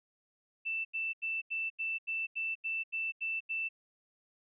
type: tone bursts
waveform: sine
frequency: 2661 Hz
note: E7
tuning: 16 cents sharp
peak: -32 dBFS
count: 11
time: 0.65-3.69 s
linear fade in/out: 20 ms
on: 200 ms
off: 84 ms
effects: none